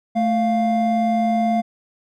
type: tone pair together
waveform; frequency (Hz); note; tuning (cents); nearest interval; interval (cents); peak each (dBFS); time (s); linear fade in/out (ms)
triangle; 220 / 698.5; A3 / F5; 0 / 0; octave + minor sixth; 2000; -17; 0.15-1.62; 20
effects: none